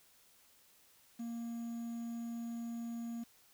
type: tone with quantisation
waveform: triangle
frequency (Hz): 233.1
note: A#3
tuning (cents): 0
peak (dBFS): -37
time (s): 1.19-3.24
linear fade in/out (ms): 10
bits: 10
effects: white hiss -66 dBFS RMS until 3.53 s